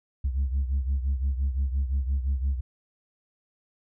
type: beating tone pair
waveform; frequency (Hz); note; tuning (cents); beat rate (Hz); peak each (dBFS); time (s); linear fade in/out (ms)
sine; 66.4 / 72.2; C2 / D2; +26 / -29; 5.8; -23 / -28; 0.24-2.61; 10
effects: tanh soft clip ceiling -20 dBFS